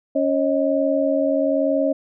sine tone cluster, 278.1 / 545 / 626 Hz, C#4 / C#5 / D#5, +6 / -29 / +10 cents, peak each -21 dBFS, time 0.15-1.93 s, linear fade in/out 10 ms, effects none

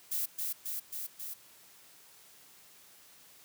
violet noise with echo, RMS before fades -33 dBFS, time 0.11-0.26 s, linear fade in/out 10 ms, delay 270 ms, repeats 4, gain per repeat -2 dB, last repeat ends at 1.34 s, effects white hiss -58 dBFS RMS until 3.44 s + high-pass 80 Hz 12 dB/octave

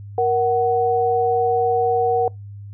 sine tone pair together, 470 / 746.1 Hz, A#4 / F#5, +14 / +14 cents, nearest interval minor sixth, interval 800 cents, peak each -18 dBFS, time 0.18-2.28 s, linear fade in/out 2 ms, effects noise-tail reverb RT60 0.2 s tail -26 dB re dry + added 101 Hz sine -33 dBFS peak until 2.73 s

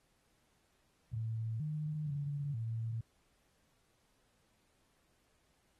sine tone with pitch steps, 112.1 / 152.5 / 143.5 / 113.4 Hz, A2 / D#3 / D3 / A#2, +33 / -34 / -40 / -47 cents, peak -35 dBFS, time 1.13-3.01 s, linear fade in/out 5 ms, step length 470 ms, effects pink hiss -75 dBFS RMS until 5.79 s + AAC 32 kbps

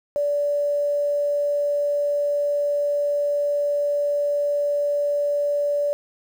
sine tone with quantisation, 579 Hz, D5, 25 cents flat, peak -19 dBFS, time 0.16-5.93 s, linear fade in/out 0 ms, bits 8, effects none

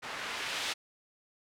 blue noise with low-pass filter sweep, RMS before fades -37 dBFS, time 0.02-0.74 s, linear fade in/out 20 ms, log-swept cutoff 1500 to 3400 Hz, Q 0.83, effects none

